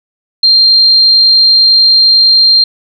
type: tone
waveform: sine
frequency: 4183 Hz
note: C8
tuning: 1 cent flat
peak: -3 dBFS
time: 0.43-2.64 s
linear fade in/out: 5 ms
effects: none

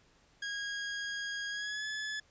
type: tone with pitch glide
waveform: sawtooth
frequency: 1639 to 1716.5 Hz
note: G#6 to A6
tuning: -23 to -43 cents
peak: -32 dBFS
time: 0.42-2.2 s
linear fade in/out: 5 ms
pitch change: +80 cents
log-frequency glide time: 1.49-1.86 s
effects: pink hiss -66 dBFS RMS until 2.3 s + resampled to 16000 Hz

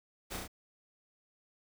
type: noise with echo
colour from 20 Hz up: pink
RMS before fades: -40 dBFS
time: 0.3-0.38 s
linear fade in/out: 20 ms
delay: 33 ms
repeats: 3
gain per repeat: -2 dB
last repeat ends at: 0.479 s
effects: none

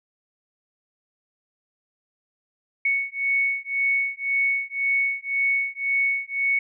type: beating tone pair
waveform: sine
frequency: 2217 / 2218.9 Hz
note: C#7 / C#7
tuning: 0 / +1 cents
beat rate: 1.9 Hz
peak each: -24 dBFS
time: 2.85-6.59 s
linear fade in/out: 5 ms
effects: none

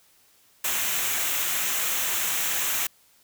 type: noise with comb filter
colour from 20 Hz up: white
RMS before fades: -26 dBFS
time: 0.64-2.87 s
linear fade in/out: 5 ms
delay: 0.21 ms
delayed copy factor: -0.55
effects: white hiss -60 dBFS RMS until 3.23 s

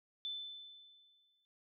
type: tone with exponential decay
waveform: sine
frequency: 3520 Hz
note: A7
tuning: in tune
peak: -37 dBFS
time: 0.25-1.45 s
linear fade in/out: 0 ms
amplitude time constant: 260 ms
effects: none

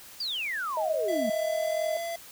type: exponential sweep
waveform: sine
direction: down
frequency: 4908 to 207.7 Hz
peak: -29 dBFS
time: 0.2-1.3 s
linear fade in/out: 5 ms
type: tone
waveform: sine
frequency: 632 Hz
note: D#5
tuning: 27 cents sharp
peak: -27 dBFS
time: 0.77-1.97 s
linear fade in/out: 2 ms
type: tone with pitch glide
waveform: square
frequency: 666 to 675.3 Hz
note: E5 to E5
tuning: +18 to +42 cents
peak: -32 dBFS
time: 1.08-2.16 s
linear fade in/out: 5 ms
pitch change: +24 cents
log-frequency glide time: 1.27-1.77 s
effects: white hiss -48 dBFS RMS until 2.31 s

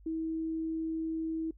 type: tone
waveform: sine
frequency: 322.3 Hz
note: E4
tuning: 39 cents flat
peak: -31 dBFS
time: 0.06-1.51 s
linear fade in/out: 5 ms
effects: noise-tail reverb RT60 0.1 s tail -22 dB re dry + added 50 Hz sine -53 dBFS peak until 1.57 s

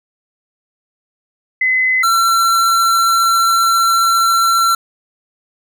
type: tone pair in turn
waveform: sine / square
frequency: 2032 / 1353.7 Hz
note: B6 / E6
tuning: +49 / +46 cents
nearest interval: perfect fifth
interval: 703 cents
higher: first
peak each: -11 dBFS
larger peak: neither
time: 1.61-2.03 / 2.03-4.75 s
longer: second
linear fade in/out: 5 ms
effects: none

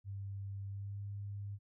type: tone with pitch glide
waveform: sine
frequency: 98.8 to 100.93 Hz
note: G2 to G#2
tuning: +14 to -49 cents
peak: -40 dBFS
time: 0.04-1.59 s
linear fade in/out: 50 ms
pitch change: +37 cents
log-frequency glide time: 0.67-1.03 s
effects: none

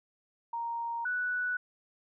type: tone pair in turn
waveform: sine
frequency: 932.3 / 1479.9 Hz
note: A#5 / F#6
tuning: 0 / 0 cents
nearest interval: minor sixth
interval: 800 cents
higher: second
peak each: -32 / -29 dBFS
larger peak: second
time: 0.53-1.05 / 1.05-1.57 s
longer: neither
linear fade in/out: 5 ms
effects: none

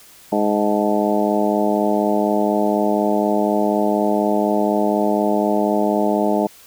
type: harmonic tone with a mistuned harmonic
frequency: 104.1 Hz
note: G#2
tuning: 5 cents sharp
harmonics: 2 / 3 / 4 / 5 / 6 / 7 / 8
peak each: -21 / -22 / -23 / -27 / -21 / -25 / -25 dBFS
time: 0.32-6.47 s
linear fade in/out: 5 ms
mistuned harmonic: 8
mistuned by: +77 cents
effects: white hiss -46 dBFS RMS until 6.66 s

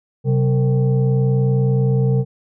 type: tone with frequency modulation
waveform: sine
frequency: 131.8 Hz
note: C3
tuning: 13 cents sharp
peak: -13 dBFS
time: 0.24-2.25 s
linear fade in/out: 50 ms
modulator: 323 Hz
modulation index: 0.68
effects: none

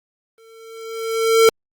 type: tone with exponential growth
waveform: square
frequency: 450.8 Hz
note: A4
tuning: 42 cents sharp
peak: -8 dBFS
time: 0.38-1.49 s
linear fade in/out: 1 ms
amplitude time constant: 240 ms
effects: Opus 24 kbps

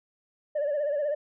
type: tone with vibrato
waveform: sine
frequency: 584 Hz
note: D5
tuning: 10 cents flat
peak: -23 dBFS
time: 0.55-1.15 s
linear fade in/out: 10 ms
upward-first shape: sine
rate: 16 Hz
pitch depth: 75 cents each way
effects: tanh soft clip ceiling -23 dBFS

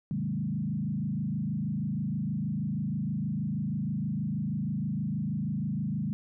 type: tone with frequency modulation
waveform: sine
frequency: 176.5 Hz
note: F3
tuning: 19 cents sharp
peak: -28 dBFS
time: 0.11-6.13 s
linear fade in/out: 0 ms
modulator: 26.3 Hz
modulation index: 1.9
effects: none

